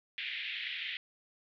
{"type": "band-pass noise", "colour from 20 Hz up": "pink", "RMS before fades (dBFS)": -39, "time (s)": [0.18, 0.97], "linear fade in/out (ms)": 0, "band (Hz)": [1900, 3600], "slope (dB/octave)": 48, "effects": []}